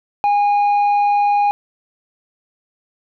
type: tone with tanh clipping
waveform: sine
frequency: 819 Hz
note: G#5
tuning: 24 cents flat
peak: -13 dBFS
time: 0.24-1.51 s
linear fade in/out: 0 ms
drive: 4 dB
effects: none